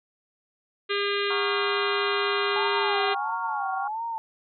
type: harmonic tone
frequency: 404.2 Hz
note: G#4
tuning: 47 cents flat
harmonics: 1 / 3 / 4 / 5 / 6 / 7 / 8 / 9 / 10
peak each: -27 / -32 / -33 / -34 / -35 / -35 / -36 / -37 / -37 dBFS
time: 0.89-3.15 s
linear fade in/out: 20 ms
type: chord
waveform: sine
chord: Gb major seventh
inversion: none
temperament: equal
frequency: 740 / 932.3 / 1108.7 / 1396.9 Hz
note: Gb5 / Bb5 / Db6 / F6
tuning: 0 / 0 / 0 / 0 cents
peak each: -38 / -38 / -32 / -34 dBFS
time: 1.3-3.88 s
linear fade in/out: 5 ms
type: tone with vibrato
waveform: sine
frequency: 842 Hz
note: G#5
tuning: 24 cents sharp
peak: -28 dBFS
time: 2.56-4.18 s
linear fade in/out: 0 ms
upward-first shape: sine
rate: 1.5 Hz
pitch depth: 170 cents each way
effects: none